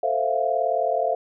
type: chord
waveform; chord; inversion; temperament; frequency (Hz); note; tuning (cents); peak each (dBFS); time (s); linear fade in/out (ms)
sine; F major seventh; first; equal with one note detuned; 445.1 / 523.3 / 659.3 / 698.5; A4 / C5 / E5 / F5; +20 / 0 / 0 / 0; -29 / -27 / -24 / -24; 0.03-1.15; 5
effects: none